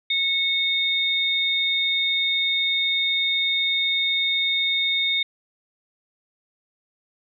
sine tone pair together, 2200 / 3664 Hz, C#7 / A#7, -14 / -31 cents, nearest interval major sixth, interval 883 cents, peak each -24 / -21 dBFS, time 0.1-5.23 s, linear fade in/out 5 ms, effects none

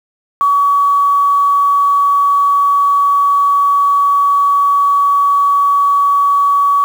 sine tone with quantisation, 1133 Hz, C#6, 37 cents sharp, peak -8 dBFS, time 0.41-6.84 s, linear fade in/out 0 ms, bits 6, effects none

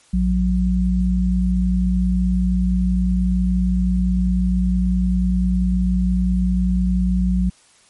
sine tone pair together, 57.8 / 183.7 Hz, A#1 / F#3, -14 / -12 cents, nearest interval octave + minor sixth, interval 2002 cents, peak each -18 / -17 dBFS, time 0.13-7.5 s, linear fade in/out 10 ms, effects white hiss -53 dBFS RMS until 7.89 s + MP3 48 kbps

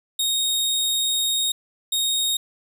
sawtooth tone bursts at uneven times, 3729 Hz, A#7, in tune, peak -17 dBFS, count 2, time 0.19-1.52 / 1.92-2.37 s, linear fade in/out 5 ms, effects none

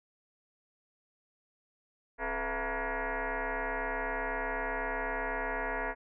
sine tone with frequency modulation, 502 Hz, B4, 28 cents sharp, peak -31 dBFS, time 2.18-5.95 s, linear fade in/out 50 ms, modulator 234 Hz, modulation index 6.4, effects none

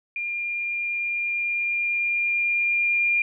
sine tone with level ramp, 2403 Hz, D7, 39 cents sharp, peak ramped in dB -26 to -18 dBFS, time 0.16-3.22 s, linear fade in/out 2 ms, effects none

